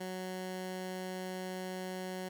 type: tone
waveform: 15% pulse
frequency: 185.2 Hz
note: F#3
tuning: 2 cents sharp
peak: -32 dBFS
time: 0-2.29 s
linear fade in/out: 10 ms
effects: none